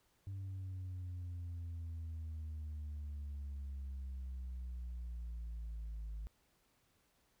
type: exponential sweep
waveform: sine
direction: down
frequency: 98 to 52.5 Hz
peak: -39 dBFS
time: 0.27-6.27 s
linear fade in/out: 0 ms
effects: tanh soft clip ceiling -40 dBFS + pink hiss -75 dBFS RMS until 7.4 s